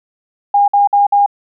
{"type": "tone bursts", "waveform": "sine", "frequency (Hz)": 811, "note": "G#5", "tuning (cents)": -41, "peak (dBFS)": -7, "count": 4, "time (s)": [0.54, 1.262], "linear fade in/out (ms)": 5, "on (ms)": 140, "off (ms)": 54, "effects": []}